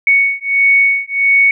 sine beating tone pair, 2223 / 2224.5 Hz, C#7 / C#7, +4 / +5 cents, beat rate 1.5 Hz, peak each -12 dBFS, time 0.07-1.51 s, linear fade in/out 2 ms, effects none

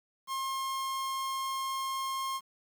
45% pulse tone, 1069 Hz, C6, 37 cents sharp, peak -32 dBFS, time 0.27-2.41 s, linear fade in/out 50 ms, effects 10-bit

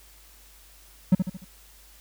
triangle tone with echo, 185.7 Hz, F#3, 7 cents sharp, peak -11 dBFS, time 1.12-1.15 s, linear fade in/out 5 ms, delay 74 ms, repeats 4, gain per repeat -7 dB, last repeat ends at 1.446 s, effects added 50 Hz sine -54 dBFS peak until 2 s + white hiss -54 dBFS RMS until 2 s

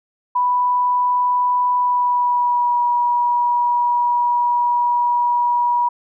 sine tone with pitch glide, 987.8 to 965.2 Hz, B5 to B5, 0 to -40 cents, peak -14 dBFS, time 0.35-5.89 s, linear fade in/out 10 ms, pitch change -40 cents, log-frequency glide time 1.76-2.8 s, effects none

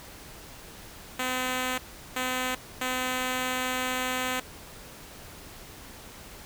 5% pulse tone bursts at uneven times, 255 Hz, C4, 44 cents flat, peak -16 dBFS, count 3, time 1.19-1.78 / 2.16-2.55 / 2.81-4.4 s, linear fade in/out 5 ms, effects pink hiss -46 dBFS RMS until 6.45 s

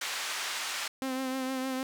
pink band-pass noise, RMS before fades -35 dBFS, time 0.01-0.88 s, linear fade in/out 5 ms, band 1200 to 7800 Hz, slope 12 dB/octave
sawtooth tone with vibrato, 261.6 Hz, C4, in tune, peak -27 dBFS, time 1.02-1.83 s, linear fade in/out 0 ms, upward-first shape triangle, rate 6.5 Hz, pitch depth 36 cents each way
effects none

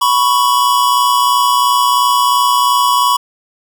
square tone pair together, 987.8 / 1110.7 Hz, B5 / C#6, 0 / +3 cents, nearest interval major second, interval 203 cents, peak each -13 dBFS, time 0.01-3.17 s, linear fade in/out 10 ms, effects none

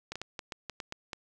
clicks, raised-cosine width 0.2 ms, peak -20 dBFS, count 9, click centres 0.12 / 0.156 / 0.216 / 0.392 / 0.522 / 0.697 / 0.802 / 0.924 / 1.132 s, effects none

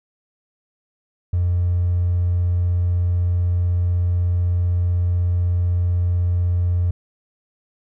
triangle tone with hard clipping, 88.4 Hz, F2, 22 cents sharp, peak -16 dBFS, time 1.33-6.91 s, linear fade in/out 5 ms, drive 3 dB, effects none

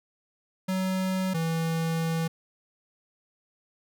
square tone pair in turn, 187.7 / 163.77 Hz, F#3 / E3, +25 / -11 cents, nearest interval major second, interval 236 cents, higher first, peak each -26 dBFS, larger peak neither, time 0.68-1.34 / 1.34-2.28 s, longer second, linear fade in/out 10 ms, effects none

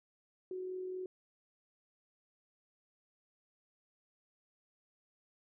sine tone with amplitude modulation, 370 Hz, F#4, in tune, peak -37 dBFS, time 0.51-1.06 s, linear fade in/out 2 ms, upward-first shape sine, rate 44.2 Hz, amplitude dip 30%, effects none

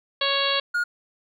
harmonic tone, 554.4 Hz, C#5, in tune, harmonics 1 / 2 / 3 / 4 / 5 / 6 / 7 / 8, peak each -28 / -28 / -30 / -33 / -29 / -27 / -28 / -30 dBFS, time 0.21-0.6 s, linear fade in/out 5 ms
triangle tone, 1432 Hz, F6, 43 cents sharp, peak -19 dBFS, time 0.74-0.84 s, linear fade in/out 10 ms
effects none

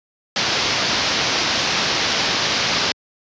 white low-pass noise, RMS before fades -20 dBFS, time 0.36-2.92 s, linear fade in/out 2 ms, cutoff 5700 Hz, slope 48 dB/octave, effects high-pass 80 Hz 12 dB/octave + resampled to 16000 Hz

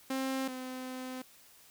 sawtooth tone pair in turn, 265.1 / 256.7 Hz, C4 / C4, +23 / -33 cents, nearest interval minor second, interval 56 cents, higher first, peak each -28 / -35 dBFS, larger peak first, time 0.1-0.48 / 0.48-1.22 s, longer second, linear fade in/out 5 ms, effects white hiss -59 dBFS RMS until 1.7 s

